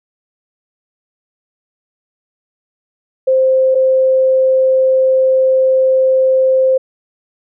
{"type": "tone pair in turn", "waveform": "sine", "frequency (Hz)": [523.3, 523.3], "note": ["C5", "C5"], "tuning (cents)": [0, 0], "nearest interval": "unison", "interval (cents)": 0, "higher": "neither", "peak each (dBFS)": -8, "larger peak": "neither", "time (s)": [[3.27, 3.75], [3.75, 6.78]], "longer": "second", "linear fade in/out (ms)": 10, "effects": []}